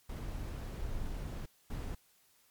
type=noise bursts at uneven times; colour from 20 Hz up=brown; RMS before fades=-39 dBFS; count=2; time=0.09-1.46 / 1.7-1.95 s; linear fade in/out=5 ms; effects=white hiss -68 dBFS RMS until 2.5 s + MP3 96 kbps